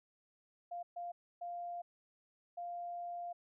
sine tone bursts at uneven times, 698 Hz, F5, 1 cent flat, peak -40 dBFS, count 4, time 0.71-0.83 / 0.96-1.12 / 1.41-1.82 / 2.57-3.33 s, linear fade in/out 10 ms, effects none

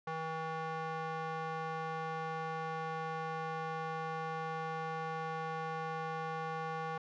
square tone with band-pass filter, 160.7 Hz, E3, 44 cents flat, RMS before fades -39 dBFS, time 0.07-6.98 s, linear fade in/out 5 ms, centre 1000 Hz, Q 1.5, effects resampled to 16000 Hz

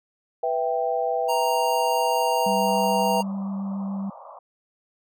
sine chord, E minor, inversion second, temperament equal, 493.9 / 659.3 / 784 Hz, B4 / E5 / G5, 0 / 0 / 0 cents, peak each -26 dBFS, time 0.43-3.21 s, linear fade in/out 5 ms
square tone, 932.3 Hz, A#5, in tune, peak -24 dBFS, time 1.28-3.23 s, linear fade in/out 20 ms
sine tone with vibrato, 196 Hz, G3, in tune, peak -26 dBFS, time 2.46-4.1 s, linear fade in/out 5 ms, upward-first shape triangle, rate 7 Hz, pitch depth 9 cents each way
pink band-pass noise, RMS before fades -43 dBFS, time 2.66-4.39 s, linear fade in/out 5 ms, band 540 to 1200 Hz, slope 96 dB/octave
effects none

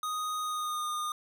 square tone with pitch glide, 1244.5 to 1220.3 Hz, D#6 to D#6, 0 to -34 cents, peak -32 dBFS, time 0.03-1.12 s, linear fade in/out 2 ms, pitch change -34 cents, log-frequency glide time 0.41-0.87 s, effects none

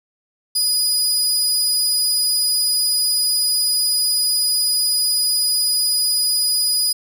25% pulse tone, 4942 Hz, D#8, 13 cents flat, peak -11 dBFS, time 0.55-6.93 s, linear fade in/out 10 ms, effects none

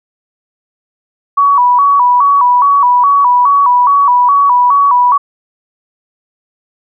sine tone with vibrato, 1052 Hz, C6, 9 cents sharp, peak -5 dBFS, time 1.37-5.18 s, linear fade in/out 10 ms, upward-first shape square, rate 2.4 Hz, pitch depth 120 cents each way, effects none

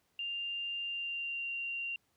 sine tone with pitch glide, 2794 to 2767 Hz, F7 to F7, 0 to -17 cents, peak -35 dBFS, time 0.19-1.96 s, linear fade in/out 2 ms, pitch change -17 cents, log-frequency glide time 0.83-1.47 s, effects pink hiss -75 dBFS RMS until 2.16 s + high-pass 80 Hz 12 dB/octave

